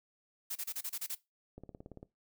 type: noise bursts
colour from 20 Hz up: blue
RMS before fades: -38 dBFS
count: 8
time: 0.5-1.151 s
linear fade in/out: 10 ms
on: 56 ms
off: 29 ms
type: click train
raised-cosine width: 2 ms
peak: -34 dBFS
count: 9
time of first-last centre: 1.58-2.029 s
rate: 17.8 Hz
effects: noise-tail reverb RT60 0.2 s tail -19 dB re dry